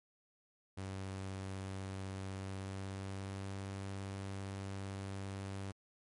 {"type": "tone with pitch glide", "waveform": "sawtooth", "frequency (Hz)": [96, 97.62], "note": ["G2", "G2"], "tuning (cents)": [-36, -7], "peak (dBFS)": -37, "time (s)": [0.77, 5.72], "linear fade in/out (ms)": 10, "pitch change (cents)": 29, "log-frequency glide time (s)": [2.27, 3.57], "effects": ["MP3 48 kbps"]}